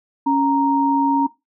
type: tone pair together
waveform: sine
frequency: 277.2 / 932.3 Hz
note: C#4 / A#5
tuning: 0 / 0 cents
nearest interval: octave + major sixth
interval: 2100 cents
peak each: -17 dBFS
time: 0.26-1.27 s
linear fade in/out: 10 ms
effects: noise-tail reverb RT60 0.2 s tail -18 dB re dry